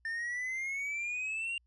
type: exponential sweep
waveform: triangle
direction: up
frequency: 1794 to 2794 Hz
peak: -32 dBFS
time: 0.05-1.58 s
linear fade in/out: 2 ms
effects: added 60 Hz sine -67 dBFS peak until 1.66 s + resampled to 24000 Hz